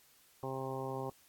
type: harmonic tone with a mistuned harmonic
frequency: 132.9 Hz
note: C3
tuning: 27 cents sharp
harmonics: 1 / 2 / 3 / 4 / 5 / 6 / 7 / 8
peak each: -43 / -46 / -42 / -44 / -50 / -45 / -47 / -48 dBFS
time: 0.43-1.1 s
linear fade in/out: 2 ms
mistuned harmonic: 1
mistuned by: -16 cents
effects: white hiss -65 dBFS RMS until 1.28 s + AAC 64 kbps